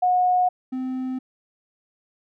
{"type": "tone pair in turn", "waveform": ["sine", "triangle"], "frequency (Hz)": [727, 258], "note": ["F#5", "C4"], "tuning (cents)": [-31, -24], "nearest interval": "octave + tritone", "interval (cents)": 1793, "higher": "first", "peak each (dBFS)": [-16, -23], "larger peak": "first", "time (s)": [[0.02, 0.49], [0.72, 1.19]], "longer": "neither", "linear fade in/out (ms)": 10, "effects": []}